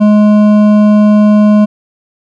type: tone with hard clipping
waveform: triangle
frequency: 210 Hz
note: G#3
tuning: 19 cents sharp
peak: -5 dBFS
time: 0-1.66 s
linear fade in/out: 20 ms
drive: 13 dB
effects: none